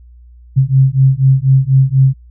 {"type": "beating tone pair", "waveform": "sine", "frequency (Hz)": [131.6, 135.7], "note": ["C3", "C#3"], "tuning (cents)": [10, -36], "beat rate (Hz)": 4.1, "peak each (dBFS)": -10, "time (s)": [0.56, 2.14], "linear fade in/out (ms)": 20, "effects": ["added 60 Hz sine -37 dBFS peak until 2.3 s"]}